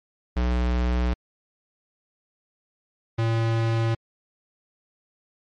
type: tone pair in turn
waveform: square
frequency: 61 / 113.96 Hz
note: B1 / A#2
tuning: -21 / -39 cents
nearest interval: major seventh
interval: 1082 cents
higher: second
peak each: -21 dBFS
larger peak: neither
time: 0.36-1.14 / 3.18-3.95 s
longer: first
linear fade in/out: 10 ms
effects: low-pass 4000 Hz 12 dB/octave + MP3 48 kbps